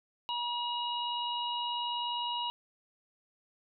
harmonic tone, 959 Hz, A#5, 49 cents sharp, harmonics 1 / 3 / 4, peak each -34 / -36 / -41 dBFS, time 0.29-2.5 s, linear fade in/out 0 ms, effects none

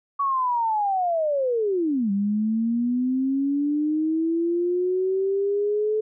sine linear two-way sweep, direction down then up, 1133 to 196 to 433.9 Hz, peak -20 dBFS, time 0.19-6.01 s, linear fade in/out 10 ms, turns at 2.11 s, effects none

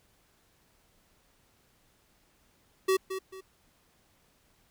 square tone with echo, 380 Hz, F#4, 46 cents sharp, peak -23 dBFS, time 2.88-2.97 s, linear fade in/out 10 ms, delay 220 ms, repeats 2, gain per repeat -10 dB, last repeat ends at 3.41 s, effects pink hiss -67 dBFS RMS until 4.7 s

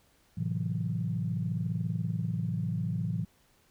sine chord, F# half-diminished seventh, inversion first, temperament equal, 110 / 130.81 / 164.81 / 185 Hz, A2 / C3 / E3 / F#3, 0 / 0 / 0 / 0 cents, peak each -33 / -36 / -32 / -37 dBFS, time 0.37-3.25 s, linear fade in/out 10 ms, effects tanh soft clip ceiling -19 dBFS + pink hiss -66 dBFS RMS until 3.7 s

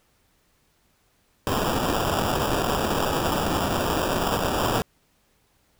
violet noise with sample-and-hold, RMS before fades -24 dBFS, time 1.47-4.82 s, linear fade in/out 0 ms, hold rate 2100 Hz, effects pink hiss -65 dBFS RMS until 5.79 s

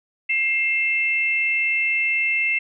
sine tone pair together, 2121 / 2661 Hz, C7 / E7, +23 / +16 cents, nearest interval major third, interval 393 cents, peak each -21 dBFS, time 0.29-2.59 s, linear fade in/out 10 ms, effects none

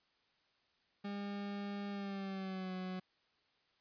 40% pulse tone with pitch glide, 201.8 to 185.05 Hz, G#3 to F#3, -49 to 0 cents, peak -39 dBFS, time 1.04-3 s, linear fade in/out 10 ms, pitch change -151 cents, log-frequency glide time 1.9-2.73 s, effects white hiss -75 dBFS RMS until 3.8 s + resampled to 11025 Hz

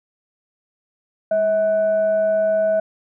sine tone with frequency modulation, 644 Hz, E5, 41 cents flat, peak -15 dBFS, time 1.31-2.8 s, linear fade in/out 5 ms, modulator 846 Hz, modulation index 0.22, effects none

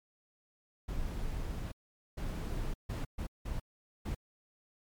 brown noise bursts at uneven times, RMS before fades -36 dBFS, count 6, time 0.88-1.72 / 2.17-2.74 / 2.89-3.05 / 3.18-3.27 / 3.45-3.6 / 4.05-4.15 s, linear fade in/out 10 ms, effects MP3 96 kbps

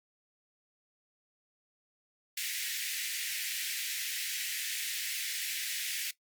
pink high-pass noise, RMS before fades -36 dBFS, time 2.37-6.11 s, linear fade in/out 5 ms, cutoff 1800 Hz, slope 48 dB/octave, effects noise-tail reverb RT60 0.1 s tail -17 dB re dry + Opus 48 kbps

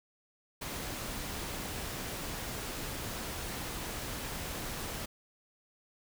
pink noise, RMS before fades -39 dBFS, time 0.61-5.06 s, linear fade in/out 10 ms, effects none

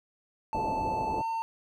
triangle tone with pitch glide, 879 to 904.8 Hz, A5 to A5, -2 to +48 cents, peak -27 dBFS, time 0.53-1.42 s, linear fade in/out 0 ms, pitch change +50 cents, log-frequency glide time 1.17-1.24 s
white low-pass noise, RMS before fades -35 dBFS, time 0.54-1.22 s, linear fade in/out 10 ms, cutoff 850 Hz, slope 48 dB/octave
effects none

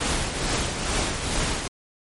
pink noise with tremolo, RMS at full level -23 dBFS, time 0-1.68 s, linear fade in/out 10 ms, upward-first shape triangle, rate 2.3 Hz, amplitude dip 55%, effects MP3 48 kbps

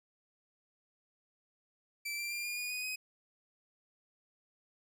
sawtooth tone with pitch steps, 2330 / 2360 / 2390 / 2421 / 2451 / 2483 / 2515 Hz, D7 / D7 / D7 / D#7 / D#7 / D#7 / D#7, -14 / +8 / +30 / -48 / -27 / -4 / +18 cents, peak -33 dBFS, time 2.05-2.96 s, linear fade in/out 10 ms, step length 130 ms, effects none

